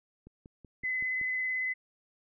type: click train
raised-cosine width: 3 ms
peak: -37 dBFS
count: 6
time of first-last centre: 0.27-1.213 s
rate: 5.3 Hz
type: tone with vibrato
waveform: sine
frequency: 2026 Hz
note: B6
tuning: 44 cents sharp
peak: -29 dBFS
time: 0.83-1.74 s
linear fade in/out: 20 ms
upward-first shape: triangle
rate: 18 Hz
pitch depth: 17 cents each way
effects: none